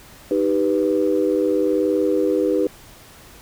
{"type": "chord", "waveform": "sine", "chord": "Eb augmented", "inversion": "none", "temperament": "equal", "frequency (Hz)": [311.1, 392, 493.9], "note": ["Eb4", "G4", "B4"], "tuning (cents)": [0, 0, 0], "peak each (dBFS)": -20, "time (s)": [0.31, 2.67], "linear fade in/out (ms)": 2, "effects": ["tanh soft clip ceiling -7 dBFS", "pink hiss -45 dBFS RMS until 3.41 s"]}